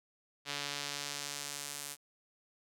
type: tone with band-pass filter sweep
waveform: sawtooth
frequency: 143.4 Hz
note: D3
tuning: 41 cents flat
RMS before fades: -41 dBFS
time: 0.45-1.97 s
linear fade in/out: 50 ms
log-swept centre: 3800 to 9800 Hz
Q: 1
effects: none